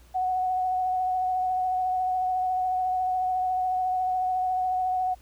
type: tone with vibrato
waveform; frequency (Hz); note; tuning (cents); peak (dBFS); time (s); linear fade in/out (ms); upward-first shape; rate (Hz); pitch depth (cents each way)
sine; 740; F#5; 0; -23; 0.14-5.15; 20; sine; 14; 17
effects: added 60 Hz sine -52 dBFS peak until 5.21 s + pink hiss -59 dBFS RMS until 5.21 s